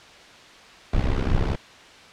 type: noise with amplitude modulation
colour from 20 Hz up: brown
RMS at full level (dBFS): -18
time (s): 0.93-1.56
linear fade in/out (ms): 5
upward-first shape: sine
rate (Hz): 65.1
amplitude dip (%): 80
effects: white hiss -46 dBFS RMS until 2.12 s + low-pass 4000 Hz 12 dB/octave